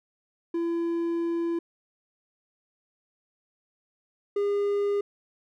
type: tone pair in turn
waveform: triangle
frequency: 337.4 / 405.9 Hz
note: E4 / G#4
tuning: +40 / -40 cents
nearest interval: minor third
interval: 320 cents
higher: second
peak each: -23 / -21 dBFS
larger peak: second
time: 0.54-1.59 / 4.36-5.01 s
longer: first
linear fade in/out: 5 ms
effects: none